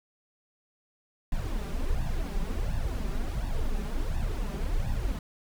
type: noise with flanger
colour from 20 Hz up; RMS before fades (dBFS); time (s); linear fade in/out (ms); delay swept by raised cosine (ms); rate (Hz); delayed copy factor
brown; -29; 1.32-5.19; 2; 1.1 to 5.1; 1.4; +0.8
effects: none